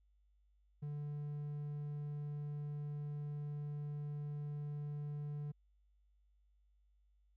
triangle tone, 146.8 Hz, D3, in tune, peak -38 dBFS, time 0.82-5.52 s, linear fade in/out 10 ms, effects added 50 Hz sine -69 dBFS peak until 7.36 s

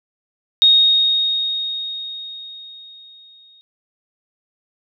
sine tone with exponential decay, 3729 Hz, A#7, in tune, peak -7 dBFS, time 0.62-3.61 s, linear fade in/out 0 ms, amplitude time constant 650 ms, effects none

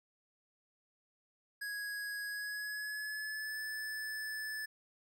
square tone with pitch glide, 1661.2 to 1739.8 Hz, G#6 to A6, 0 to -20 cents, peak -39 dBFS, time 1.61-4.66 s, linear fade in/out 10 ms, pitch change +80 cents, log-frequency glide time 2.26-3.61 s, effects none

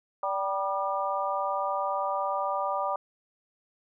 harmonic tone with a mistuned harmonic, 194.1 Hz, G3, 17 cents flat, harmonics 3 / 4 / 5 / 6, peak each -32 / -32 / -32 / -32 dBFS, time 0.23-2.96 s, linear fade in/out 2 ms, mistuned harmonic 6, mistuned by +52 cents, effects none

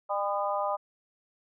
harmonic tone with a mistuned harmonic, 201 Hz, G3, 44 cents sharp, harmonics 3 / 4 / 5 / 6, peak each -31 / -32 / -33 / -34 dBFS, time 0.09-0.77 s, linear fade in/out 20 ms, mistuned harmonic 6, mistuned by +29 cents, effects none

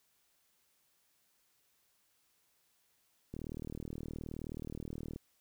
click train, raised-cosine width 3 ms, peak -29 dBFS, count 72, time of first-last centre 3.34-5.161 s, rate 39 Hz, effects white hiss -74 dBFS RMS until 5.4 s

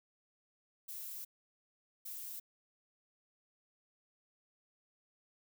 violet noise bursts at uneven times, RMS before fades -45 dBFS, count 2, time 0.88-1.25 / 2.05-2.4 s, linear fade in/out 10 ms, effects none

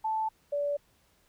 sine tone pair in turn, 877 / 576.8 Hz, A5 / D5, -6 / -31 cents, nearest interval perfect fifth, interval 725 cents, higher first, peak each -27 dBFS, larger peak neither, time 0.04-0.29 / 0.52-0.77 s, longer neither, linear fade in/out 10 ms, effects pink hiss -67 dBFS RMS until 1.28 s

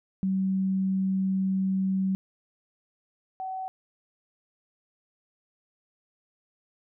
sine tone pair in turn, 190.7 / 755.8 Hz, G3 / F#5, -47 / +37 cents, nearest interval 2 octaves, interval 2384 cents, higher second, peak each -23 / -31 dBFS, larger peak first, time 0.23-2.15 / 3.4-3.68 s, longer first, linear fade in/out 0 ms, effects none

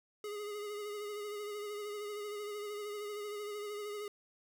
square tone with vibrato, 415.3 Hz, G#4, in tune, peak -40 dBFS, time 0.24-4.08 s, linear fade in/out 2 ms, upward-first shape sine, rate 13 Hz, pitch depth 33 cents each way, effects 13-bit

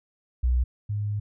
sine tone pair in turn, 61.74 / 103.83 Hz, B1 / G#2, 0 / 0 cents, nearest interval major sixth, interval 900 cents, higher second, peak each -19 / -25 dBFS, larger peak first, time 0.43-0.64 / 0.89-1.2 s, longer second, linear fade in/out 10 ms, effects none

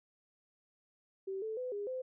sine tone with pitch steps, 385.6 / 439.1 / 504 / 408.4 / 514 Hz, G4 / A4 / B4 / G#4 / C5, -28 / -4 / +35 / -29 / -31 cents, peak -36 dBFS, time 1.27-2.02 s, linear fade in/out 10 ms, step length 150 ms, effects none

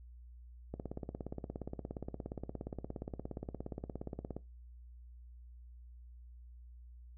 click train, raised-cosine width 2 ms, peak -27 dBFS, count 63, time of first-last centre 0.74-4.366 s, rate 17.1 Hz, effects noise-tail reverb RT60 0.2 s tail -19 dB re dry + added 60 Hz sine -51 dBFS peak until 7.17 s

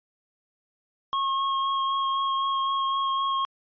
square tone with vibrato, 1085 Hz, C#6, 37 cents flat, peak -24 dBFS, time 1.13-3.45 s, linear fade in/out 0 ms, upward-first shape sine, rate 3.9 Hz, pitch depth 11 cents each way, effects resampled to 11025 Hz

